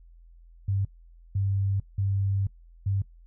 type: tone bursts at uneven times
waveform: sine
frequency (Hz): 98.3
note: G2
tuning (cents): +5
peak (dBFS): -23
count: 4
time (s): 0.68-0.85 / 1.35-1.8 / 1.98-2.47 / 2.86-3.02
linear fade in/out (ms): 5
effects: noise-tail reverb RT60 0.1 s tail -20 dB re dry + added 42 Hz sine -49 dBFS peak until 3.26 s